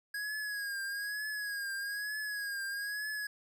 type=tone with vibrato; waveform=square; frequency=1653 Hz; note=G#6; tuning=9 cents flat; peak=-36 dBFS; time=0.14-3.27 s; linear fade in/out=5 ms; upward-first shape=triangle; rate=1.1 Hz; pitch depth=69 cents each way; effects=none